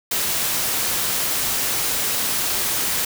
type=noise; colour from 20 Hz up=white; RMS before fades=-22 dBFS; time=0.11-3.05 s; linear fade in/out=5 ms; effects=none